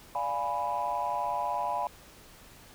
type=chord; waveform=sine; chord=D diminished seventh; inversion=none; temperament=equal; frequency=587.3 / 698.5 / 830.6 / 987.8 Hz; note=D5 / F5 / Ab5 / Cb6; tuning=0 / 0 / 0 / 0 cents; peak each=-37 / -34 / -32 / -31 dBFS; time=0.15-1.87 s; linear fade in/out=2 ms; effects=tanh soft clip ceiling -21 dBFS + pink hiss -53 dBFS RMS until 2.74 s